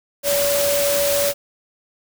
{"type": "tone in noise", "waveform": "sine", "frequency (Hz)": 570, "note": "C#5", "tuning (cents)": 48, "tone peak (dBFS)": -18, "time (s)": [0.23, 1.34], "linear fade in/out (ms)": 50, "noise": "white", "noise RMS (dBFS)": -22, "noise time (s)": [0.23, 1.34], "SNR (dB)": 1, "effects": []}